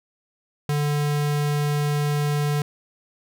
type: tone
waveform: square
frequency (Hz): 146.83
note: D3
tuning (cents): 0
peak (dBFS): -21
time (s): 0.69-2.62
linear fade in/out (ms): 2
effects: none